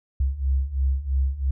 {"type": "beating tone pair", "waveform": "sine", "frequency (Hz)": [65.41, 68.41], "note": ["C2", "C#2"], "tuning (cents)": [0, -22], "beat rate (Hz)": 3, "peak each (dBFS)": [-25, -22], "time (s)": [0.2, 1.51], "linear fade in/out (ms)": 5, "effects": []}